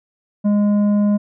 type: tone with tanh clipping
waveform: sine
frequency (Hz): 206.1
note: G#3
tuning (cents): -13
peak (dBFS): -14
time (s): 0.44-1.18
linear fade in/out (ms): 20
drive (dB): 8
effects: none